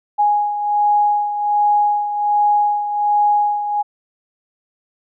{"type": "beating tone pair", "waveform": "sine", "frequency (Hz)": [829, 830.3], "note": ["G#5", "G#5"], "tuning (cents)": [-3, -1], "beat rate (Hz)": 1.3, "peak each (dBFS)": [-14, -21], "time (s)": [0.18, 3.83], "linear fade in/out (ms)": 20, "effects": []}